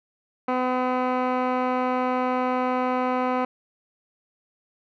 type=tone with low-pass filter; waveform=15% pulse; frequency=253.3 Hz; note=B3; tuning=44 cents sharp; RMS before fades=-24 dBFS; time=0.48-3.45 s; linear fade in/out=5 ms; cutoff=1600 Hz; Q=1.9; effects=none